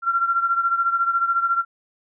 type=beating tone pair; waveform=sine; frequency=1367 / 1381 Hz; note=F6 / F6; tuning=-37 / -20 cents; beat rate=14 Hz; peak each=-19 / -24 dBFS; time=0.02-1.65 s; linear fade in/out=50 ms; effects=none